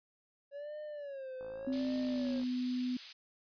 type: tone with vibrato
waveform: triangle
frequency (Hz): 558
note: C#5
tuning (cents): +11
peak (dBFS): -39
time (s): 0.51-2.43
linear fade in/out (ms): 50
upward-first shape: sine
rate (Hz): 0.84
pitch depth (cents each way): 140
type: click train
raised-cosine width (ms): 1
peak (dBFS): -39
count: 57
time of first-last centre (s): 1.41-2.434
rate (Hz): 54.7
type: tone with pitch glide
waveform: sine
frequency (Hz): 261.6 to 250.7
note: C4 to B3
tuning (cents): 0 to +26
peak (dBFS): -32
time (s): 1.67-2.97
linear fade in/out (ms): 5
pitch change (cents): -74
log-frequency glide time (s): 1.77-2.28
type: high-pass noise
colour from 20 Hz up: pink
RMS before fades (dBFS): -46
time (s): 1.72-3.13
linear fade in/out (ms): 10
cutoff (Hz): 3800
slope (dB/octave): 12
effects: resampled to 11025 Hz